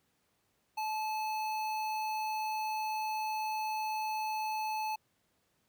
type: tone with notch filter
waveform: square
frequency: 866 Hz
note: A5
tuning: 28 cents flat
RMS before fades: -35 dBFS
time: 0.77-4.96 s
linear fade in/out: 10 ms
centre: 8300 Hz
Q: 1.1
effects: pink hiss -75 dBFS RMS until 5.68 s + high-pass 80 Hz 12 dB/octave